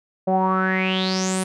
sawtooth tone with low-pass filter sweep, 187.7 Hz, F#3, 25 cents sharp, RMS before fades -21 dBFS, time 0.27-1.44 s, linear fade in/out 10 ms, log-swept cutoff 630 to 10000 Hz, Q 8.2, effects none

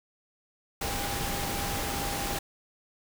sine tone in noise, 801 Hz, G5, 37 cents sharp, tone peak -37 dBFS, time 0.81-2.39 s, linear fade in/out 5 ms, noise pink, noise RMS -32 dBFS, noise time 0.81-2.39 s, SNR -8 dB, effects none

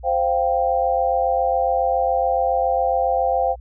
sine chord, C suspended fourth, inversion none, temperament just, 523.3 / 697.7 / 784.9 Hz, C5 / F5 / G5, 0 / -2 / +2 cents, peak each -21 dBFS, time 0.03-3.56 s, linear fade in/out 50 ms, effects added 60 Hz sine -36 dBFS peak until 3.6 s

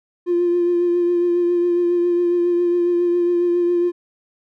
triangle tone with vibrato, 349.2 Hz, F4, in tune, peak -11 dBFS, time 0.26-3.92 s, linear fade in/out 50 ms, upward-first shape triangle, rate 7.3 Hz, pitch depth 25 cents each way, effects tanh soft clip ceiling -12 dBFS

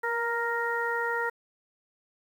harmonic tone with a mistuned harmonic, 466.2 Hz, A#4, in tune, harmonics 1 / 2 / 3 / 4, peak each -32 / -32 / -32 / -32 dBFS, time 0.03-1.3 s, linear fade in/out 10 ms, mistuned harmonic 1, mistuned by +18 cents, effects 9-bit

